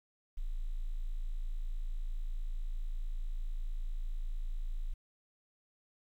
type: tone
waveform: sine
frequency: 27.68 Hz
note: A0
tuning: 11 cents sharp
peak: -33 dBFS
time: 0.37-4.94 s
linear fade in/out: 10 ms
effects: 11-bit